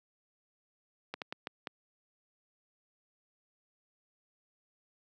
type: slowing click train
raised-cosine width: 0.3 ms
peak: -21 dBFS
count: 5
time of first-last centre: 1.14-1.672 s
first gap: 78 ms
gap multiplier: 1.37
effects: high-pass 200 Hz 12 dB/octave